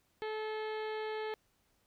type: harmonic tone with a mistuned harmonic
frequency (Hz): 432.8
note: A4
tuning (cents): -29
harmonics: 1 / 2 / 3 / 4 / 5 / 6 / 7 / 8 / 9 / 10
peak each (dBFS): -37 / -43 / -51 / -48 / -50 / -56 / -54 / -59 / -59 / -59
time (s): 0.22-1.34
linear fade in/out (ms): 0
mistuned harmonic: 7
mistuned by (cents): +54
effects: pink hiss -74 dBFS RMS until 1.86 s